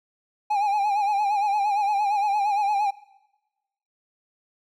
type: tone with vibrato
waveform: triangle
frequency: 819 Hz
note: G#5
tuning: 24 cents flat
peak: -18 dBFS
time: 0.5-2.91 s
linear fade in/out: 10 ms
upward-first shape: sine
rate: 8.7 Hz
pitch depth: 70 cents each way
effects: noise-tail reverb RT60 1.0 s tail -20 dB re dry